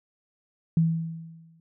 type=tone with exponential decay; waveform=sine; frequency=163.8 Hz; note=E3; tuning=11 cents flat; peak=-16 dBFS; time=0.77-1.6 s; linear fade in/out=2 ms; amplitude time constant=180 ms; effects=none